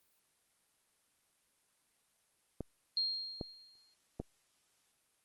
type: clicks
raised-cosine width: 2 ms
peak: -25 dBFS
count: 3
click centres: 2.607 / 3.412 / 4.2 s
type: tone with exponential decay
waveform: sine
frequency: 4230 Hz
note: C8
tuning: 18 cents sharp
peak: -29 dBFS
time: 2.97-3.94 s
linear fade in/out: 1 ms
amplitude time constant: 210 ms
effects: white hiss -74 dBFS RMS until 5.24 s + Opus 32 kbps